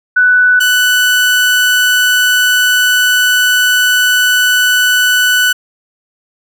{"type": "tone pair in turn", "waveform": ["sine", "30% pulse"], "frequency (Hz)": [1490, 1490], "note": ["F#6", "F#6"], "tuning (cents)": [12, 12], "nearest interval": "unison", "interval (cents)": 0, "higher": "neither", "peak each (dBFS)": -5, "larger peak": "neither", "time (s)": [[0.16, 0.6], [0.6, 5.53]], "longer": "second", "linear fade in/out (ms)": 10, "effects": []}